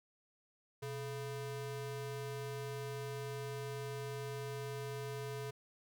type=ring-modulated tone; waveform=square; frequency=277.2 Hz; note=C#4; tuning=in tune; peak=-38 dBFS; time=0.82-5.51 s; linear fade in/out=10 ms; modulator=151 Hz; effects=none